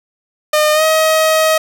sawtooth tone with pitch glide, 608 to 632.7 Hz, D#5 to D#5, -40 to +29 cents, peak -6 dBFS, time 0.53-1.58 s, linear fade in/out 5 ms, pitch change +69 cents, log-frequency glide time 0.73-0.83 s, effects none

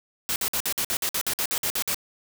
white noise bursts, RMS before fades -26 dBFS, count 14, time 0.29-1.945 s, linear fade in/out 0 ms, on 69 ms, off 53 ms, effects none

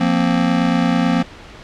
square chord, F suspended fourth, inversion none, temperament just, 174.61 / 232.8 / 261.9 Hz, F3 / Bb3 / C4, 0 / -2 / +2 cents, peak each -19 dBFS, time 0-1.23 s, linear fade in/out 10 ms, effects pink hiss -38 dBFS RMS until 1.63 s + low-pass 4000 Hz 12 dB/octave

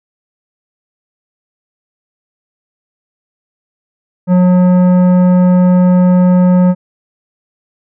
sine tone with tanh clipping, 180.9 Hz, F#3, 39 cents flat, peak -7 dBFS, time 4.27-6.75 s, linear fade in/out 50 ms, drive 12 dB, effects none

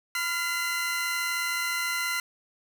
sawtooth tone cluster, 1001 / 1392 / 2041 Hz, B5 / F6 / C7, +23 / -6 / -44 cents, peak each -35 / -27 / -26 dBFS, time 0.15-2.2 s, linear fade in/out 2 ms, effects none

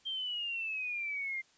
sine exponential sweep, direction down, 3188 to 2093 Hz, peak -34 dBFS, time 0.05-1.42 s, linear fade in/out 20 ms, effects white hiss -66 dBFS RMS until 1.57 s + resampled to 16000 Hz

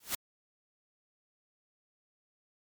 white noise with exponential growth, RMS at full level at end -28 dBFS, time 0-0.15 s, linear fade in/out 5 ms, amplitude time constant 32 ms, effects MP3 96 kbps

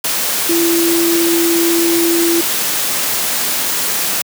sine tone in noise, 337.3 Hz, E4, 40 cents sharp, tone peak -12 dBFS, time 0.49-2.41 s, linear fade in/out 5 ms, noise white, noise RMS -17 dBFS, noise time 0.04-4.22 s, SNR +2 dB, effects high-pass 150 Hz 12 dB/octave

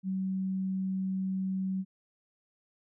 sine tone, 189.6 Hz, F#3, 43 cents sharp, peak -29 dBFS, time 0.03-1.85 s, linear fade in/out 50 ms, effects none

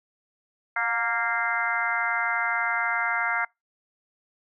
harmonic tone with a mistuned harmonic, 231.8 Hz, A#3, 10 cents flat, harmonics 3 / 4 / 5 / 6 / 7 / 8 / 9, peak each -33 / -32 / -35 / -28 / -30 / -37 / -29 dBFS, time 0.76-3.45 s, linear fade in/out 5 ms, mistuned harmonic 3, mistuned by +40 cents, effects noise-tail reverb RT60 0.2 s tail -26 dB re dry

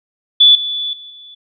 sine tone with level steps, 3459 Hz, A7, 30 cents flat, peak -4 / -18 / -32 / -35 dBFS, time 0.4-1.35 s, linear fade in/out 10 ms, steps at 0.55 / 0.93 / 1.1 s, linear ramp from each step 2 ms, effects none

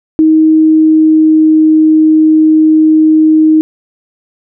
sine tone with pitch glide, 315 to 313 Hz, D#4 to D#4, +21 to +10 cents, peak -3 dBFS, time 0.19-3.61 s, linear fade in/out 0 ms, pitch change -11 cents, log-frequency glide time 0.52-1.65 s, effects none

